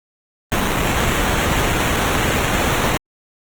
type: noise with sample-and-hold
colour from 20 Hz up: pink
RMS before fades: -18 dBFS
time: 0.52-2.97 s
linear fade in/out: 0 ms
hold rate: 4900 Hz
effects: Opus 24 kbps